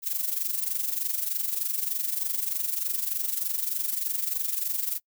violet noise with amplitude modulation, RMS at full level -26 dBFS, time 0.02-5 s, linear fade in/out 50 ms, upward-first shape sine, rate 23.3 Hz, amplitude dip 70%, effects noise-tail reverb RT60 0.1 s tail -26 dB re dry

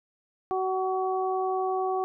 harmonic tone, 375.9 Hz, F#4, 27 cents sharp, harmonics 1 / 2 / 3, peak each -28 / -28 / -34 dBFS, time 0.51-2.04 s, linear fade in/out 0 ms, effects none

